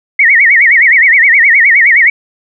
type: tone with vibrato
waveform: sine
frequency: 2030 Hz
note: B6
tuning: 47 cents sharp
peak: -3 dBFS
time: 0.19-2.1 s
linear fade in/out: 5 ms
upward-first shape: sine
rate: 9.6 Hz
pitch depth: 200 cents each way
effects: none